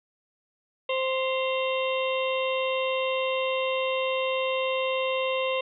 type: harmonic tone with a mistuned harmonic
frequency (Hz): 523.3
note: C5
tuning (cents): 0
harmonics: 1 / 2 / 4 / 5 / 6 / 7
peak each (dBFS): -26 / -32 / -36 / -33 / -38 / -39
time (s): 0.89-5.61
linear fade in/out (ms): 5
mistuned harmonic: 5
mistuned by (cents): +82
effects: none